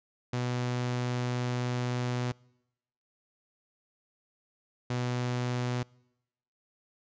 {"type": "tone bursts at uneven times", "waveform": "sawtooth", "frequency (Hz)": 123.47, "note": "B2", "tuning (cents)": 0, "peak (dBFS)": -25, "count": 2, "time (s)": [[0.33, 2.32], [4.9, 5.83]], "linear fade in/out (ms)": 5, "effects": ["noise-tail reverb RT60 0.9 s tail -26 dB re dry", "resampled to 16000 Hz"]}